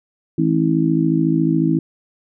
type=harmonic tone; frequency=54 Hz; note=A1; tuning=32 cents flat; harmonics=3 / 4 / 5 / 6; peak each=-18 / -26 / -19 / -18 dBFS; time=0.38-1.79 s; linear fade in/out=5 ms; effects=none